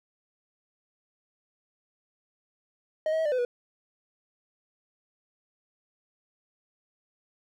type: tone with pitch steps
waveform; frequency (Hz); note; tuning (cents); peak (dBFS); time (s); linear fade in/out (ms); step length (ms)
triangle; 624 / 638 / 643 / 594 / 507 / 486.2; D#5 / D#5 / E5 / D5 / B4 / B4; +5 / +43 / -43 / +20 / +45 / -27; -22; 3.06-3.45; 2; 65
effects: none